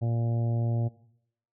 harmonic tone, 116.54 Hz, A#2, in tune, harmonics 1 / 2 / 3 / 4 / 5 / 6 / 7, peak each -25 / -37 / -40 / -46 / -41 / -44 / -51 dBFS, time 0.01-0.89 s, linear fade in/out 20 ms, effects noise-tail reverb RT60 0.7 s tail -18 dB re dry

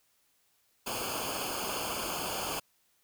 pink noise with comb filter, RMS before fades -35 dBFS, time 0.86-2.6 s, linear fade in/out 10 ms, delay 0.52 ms, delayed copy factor -0.9, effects white hiss -71 dBFS RMS until 3.03 s

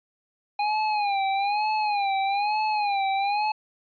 square tone with vibrato, 818 Hz, G#5, 26 cents flat, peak -23 dBFS, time 0.59-3.52 s, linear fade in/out 5 ms, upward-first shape sine, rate 1.1 Hz, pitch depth 92 cents each way, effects resampled to 11025 Hz

